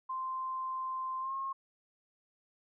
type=tone with pitch glide; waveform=sine; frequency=1043 to 1077.9 Hz; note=C6 to C#6; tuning=-6 to -49 cents; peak=-34 dBFS; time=0.09-1.53 s; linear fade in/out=10 ms; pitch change=+57 cents; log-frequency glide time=1.2-1.33 s; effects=none